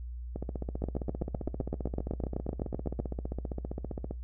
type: two click trains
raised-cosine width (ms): 2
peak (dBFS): -22 / -18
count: 58 / 18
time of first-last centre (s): 0.36-4.11 / 0.84-3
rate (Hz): 15.2 / 7.87
effects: noise-tail reverb RT60 0.2 s tail -21 dB re dry + added 60 Hz sine -37 dBFS peak until 4.23 s